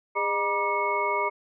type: tone cluster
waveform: sine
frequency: 408.9 / 608 / 957 / 1188 / 2191 Hz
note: G#4 / D#5 / A#5 / D6 / C#7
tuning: -27 / -40 / +45 / +20 / -21 cents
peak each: -31 / -32 / -27 / -30 / -30 dBFS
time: 0.15-1.3 s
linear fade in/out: 20 ms
effects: none